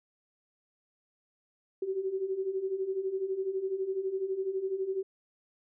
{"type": "beating tone pair", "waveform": "sine", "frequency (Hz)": [373.9, 385.9], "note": ["F#4", "G4"], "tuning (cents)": [18, -27], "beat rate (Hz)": 12, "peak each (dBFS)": [-36, -31], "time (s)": [1.82, 5.03], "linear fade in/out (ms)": 5, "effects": []}